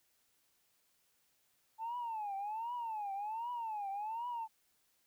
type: tone with vibrato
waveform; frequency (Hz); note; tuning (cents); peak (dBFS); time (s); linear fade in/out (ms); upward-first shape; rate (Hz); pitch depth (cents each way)
sine; 874; A5; -12; -36; 1.78-4.48; 50; triangle; 1.3; 210
effects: tanh soft clip ceiling -34 dBFS + white hiss -75 dBFS RMS until 5.06 s